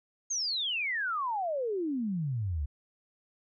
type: exponential sweep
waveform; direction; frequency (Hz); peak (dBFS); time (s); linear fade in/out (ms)
sine; down; 6620 to 67.2; -29; 0.3-2.66; 10
effects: none

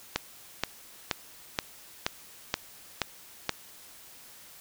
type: click train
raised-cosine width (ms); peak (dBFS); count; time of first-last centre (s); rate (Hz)
0.2; -8; 8; 0.16-3.493; 2.1
effects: white hiss -51 dBFS RMS until 4.6 s

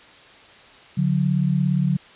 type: tone pair together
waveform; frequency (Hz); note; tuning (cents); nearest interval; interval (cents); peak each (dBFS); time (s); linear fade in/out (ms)
sine; 143.8 / 181.18; D3 / F#3; -36 / -36; major third; 400; -20; 0.97-1.97; 10
effects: white hiss -47 dBFS RMS until 2.15 s + resampled to 8000 Hz

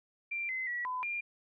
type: tone with pitch steps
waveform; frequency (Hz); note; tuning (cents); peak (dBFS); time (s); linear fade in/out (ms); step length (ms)
sine; 2365 / 2051 / 1934 / 1008 / 2397; D7 / C7 / B6 / B5 / D7; +12 / -35 / -37 / +35 / +35; -33; 0.31-1.21; 10; 180
effects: none

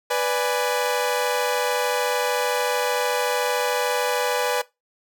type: chord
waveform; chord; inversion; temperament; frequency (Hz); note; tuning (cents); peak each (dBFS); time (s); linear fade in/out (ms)
sawtooth; G# diminished; first; equal; 493.9 / 587.3 / 830.6; B4 / D5 / G#5; 0 / 0 / 0; -19 / -23 / -23; 0.1-4.62; 10
effects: noise-tail reverb RT60 0.2 s tail -19 dB re dry

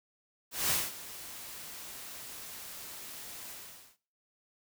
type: noise with ADSR envelope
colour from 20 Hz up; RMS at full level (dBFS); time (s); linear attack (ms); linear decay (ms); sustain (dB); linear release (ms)
white; -28; 0.51-3.97; 190; 210; -17; 460
effects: noise-tail reverb RT60 0.4 s tail -18 dB re dry

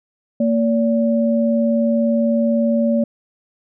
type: tone pair together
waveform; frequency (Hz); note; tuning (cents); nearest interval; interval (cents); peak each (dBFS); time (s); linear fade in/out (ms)
sine; 229.5 / 574.1; A#3 / D5; -27 / -39; octave + major third; 1588; -15 / -19; 0.4-3.04; 5
effects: none

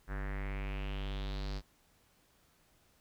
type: tone with low-pass filter sweep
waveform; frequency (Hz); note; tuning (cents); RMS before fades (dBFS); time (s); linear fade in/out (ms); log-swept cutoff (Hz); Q
square; 49.16; G1; +6; -38; 0.07-1.62; 50; 1600 to 4800; 4.2
effects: pink hiss -69 dBFS RMS until 3 s

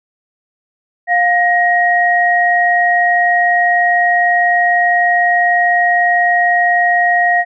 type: tone pair together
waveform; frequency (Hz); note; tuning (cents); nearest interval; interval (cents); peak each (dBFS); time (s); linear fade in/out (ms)
sine; 705.7 / 1884; F5 / A#6; +18 / +18; octave + perfect fourth; 1700; -12; 1.07-7.45; 50
effects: none

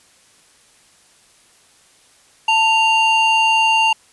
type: ring-modulated tone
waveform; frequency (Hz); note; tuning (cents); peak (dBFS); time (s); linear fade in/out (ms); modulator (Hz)
triangle; 1836; A#6; -27; -7; 2.48-3.93; 5; 946
effects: white hiss -52 dBFS RMS until 4.12 s + resampled to 24000 Hz

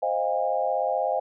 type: chord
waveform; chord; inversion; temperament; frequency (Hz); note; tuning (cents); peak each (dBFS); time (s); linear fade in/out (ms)
sine; F minor seventh; second; equal with one note detuned; 523.3 / 622.3 / 698.5 / 810.2; C5 / Eb5 / F5 / Ab5; 0 / 0 / 0 / -43; -28; 0.02-1.2; 10
effects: none

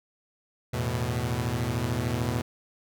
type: chord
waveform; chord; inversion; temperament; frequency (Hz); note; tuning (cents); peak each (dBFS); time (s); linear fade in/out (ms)
sawtooth; E suspended fourth; none; equal; 82.41 / 110 / 123.47; E2 / A2 / B2; 0 / 0 / 0; -30 / -27 / -25; 0.73-2.42; 10
effects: none

